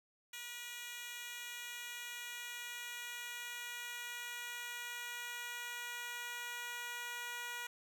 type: tone with high-pass filter sweep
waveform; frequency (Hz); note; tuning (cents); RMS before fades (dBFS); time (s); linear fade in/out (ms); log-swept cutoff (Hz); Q
10% pulse; 481.4; B4; -44; -45; 0.33-7.67; 5; 2500 to 1100; 0.81
effects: none